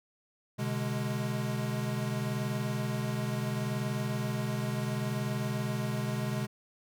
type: chord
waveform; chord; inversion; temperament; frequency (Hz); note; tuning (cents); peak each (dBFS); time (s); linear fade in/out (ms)
square; G# diminished; first; equal with one note detuned; 126.14 / 146.83 / 207.7; B2 / D3 / G#3; +37 / 0 / 0; -34 / -38 / -36; 0.58-6.47; 20
effects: none